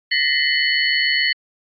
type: tone cluster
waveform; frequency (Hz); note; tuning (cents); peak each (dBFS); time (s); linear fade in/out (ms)
sine; 1773 / 1901 / 2048 / 3005 / 4389; A6 / A#6 / C7 / F#7 / C#8; +13 / +33 / -38 / +26 / -18; -29 / -21 / -21 / -23 / -21; 0.11-1.33; 10
effects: AAC 64 kbps